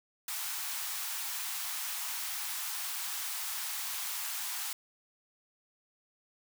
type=high-pass noise; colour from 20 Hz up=white; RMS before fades=-37 dBFS; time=0.28-4.73 s; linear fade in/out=2 ms; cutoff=750 Hz; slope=48 dB/octave; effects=none